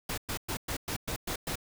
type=noise bursts; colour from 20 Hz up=pink; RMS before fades=-34 dBFS; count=8; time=0.09-1.556 s; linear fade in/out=5 ms; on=87 ms; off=110 ms; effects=none